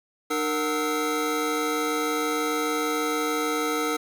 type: tone cluster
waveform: square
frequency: 303.4 / 463.5 / 741 / 1304 / 2072 Hz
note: D#4 / A#4 / F#5 / E6 / C7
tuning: -44 / -10 / +2 / -19 / -17 cents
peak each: -30 / -29 / -36 / -30 / -37 dBFS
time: 0.3-3.97 s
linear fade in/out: 10 ms
effects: none